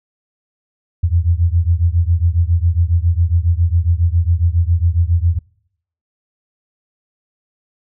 sine beating tone pair, 82.41 / 89.71 Hz, E2 / F2, 0 / +47 cents, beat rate 7.3 Hz, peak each -14 / -15 dBFS, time 1.03-5.39 s, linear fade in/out 10 ms, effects noise-tail reverb RT60 0.7 s tail -25 dB re dry

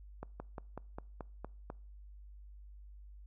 slowing click train, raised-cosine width 1 ms, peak -28 dBFS, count 8, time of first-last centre 0.23-1.701 s, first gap 170 ms, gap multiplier 1.07, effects noise-tail reverb RT60 0.5 s tail -25 dB re dry + added 50 Hz sine -50 dBFS peak until 3.26 s

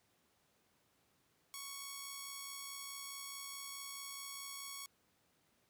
5% pulse tone with amplitude modulation, 1111 Hz, C#6, 4 cents sharp, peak -32 dBFS, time 1.54-4.86 s, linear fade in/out 0 ms, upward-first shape sine, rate 64.7 Hz, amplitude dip 25%, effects pink hiss -75 dBFS RMS until 5.69 s + high-pass 100 Hz 12 dB/octave

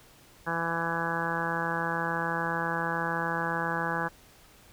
harmonic tone, 167 Hz, E3, 23 cents sharp, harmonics 1 / 2 / 3 / 4 / 5 / 6 / 7 / 8 / 9 / 10, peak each -36 / -39 / -37 / -41 / -35 / -36 / -37 / -41 / -35 / -35 dBFS, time 0.46-4.09 s, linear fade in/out 20 ms, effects pink hiss -56 dBFS RMS until 4.72 s

